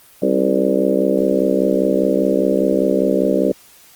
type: harmonic tone with a mistuned harmonic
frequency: 65 Hz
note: C2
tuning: 11 cents flat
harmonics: 3 / 4 / 5 / 6 / 7 / 8 / 9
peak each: -21 / -21 / -21 / -21 / -21 / -21 / -21 dBFS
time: 0.22-3.52 s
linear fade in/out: 5 ms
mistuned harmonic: 4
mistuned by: +61 cents
effects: white hiss -47 dBFS RMS until 3.95 s + Opus 24 kbps